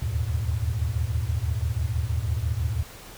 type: tone cluster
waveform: sine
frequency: 74.4 / 80.5 / 101.7 / 116.5 Hz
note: D2 / E2 / G#2 / A#2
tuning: +23 / -41 / -36 / -1 cents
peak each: -29 dBFS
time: 0.02-2.83 s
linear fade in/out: 5 ms
effects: pink hiss -44 dBFS RMS until 3.17 s